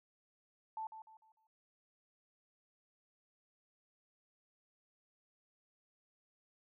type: tone with echo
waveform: sine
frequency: 880 Hz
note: A5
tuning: in tune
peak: -39 dBFS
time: 0.77-0.87 s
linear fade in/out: 2 ms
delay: 150 ms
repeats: 4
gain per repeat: -9 dB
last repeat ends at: 1.47 s
effects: none

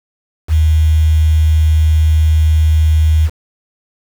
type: tone with quantisation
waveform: sine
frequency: 78.4 Hz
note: D#2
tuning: 14 cents sharp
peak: -7 dBFS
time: 0.48-3.3 s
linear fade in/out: 50 ms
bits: 5
effects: none

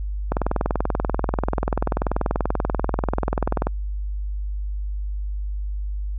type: click train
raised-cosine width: 1 ms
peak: -7 dBFS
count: 70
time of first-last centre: 0.32-3.67 s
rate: 20.6 Hz
effects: added 50 Hz sine -24 dBFS peak until 6.18 s

